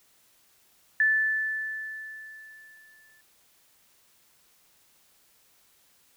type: tone with exponential decay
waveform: sine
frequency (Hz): 1751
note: A6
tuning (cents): -9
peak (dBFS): -18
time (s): 1-3.21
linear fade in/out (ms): 2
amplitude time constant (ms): 480
effects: white hiss -63 dBFS RMS until 6.16 s